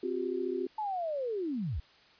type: chord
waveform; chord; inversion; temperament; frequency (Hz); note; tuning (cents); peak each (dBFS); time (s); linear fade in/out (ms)
sine; C suspended fourth; none; equal with one note detuned; 261.6 / 357.8 / 392; C4 / F4 / G4; 0 / +42 / 0; -38 / -33 / -35; 0.03-0.67; 5
type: linear sweep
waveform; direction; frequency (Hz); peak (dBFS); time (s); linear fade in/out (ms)
sine; down; 880 to 51.4; -31; 0.78-1.8; 5
effects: white hiss -60 dBFS RMS until 2.19 s + resampled to 11025 Hz